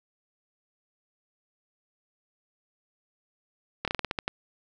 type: slowing click train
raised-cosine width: 0.3 ms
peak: -12 dBFS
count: 9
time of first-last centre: 3.85-4.279 s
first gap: 27 ms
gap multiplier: 1.19
effects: none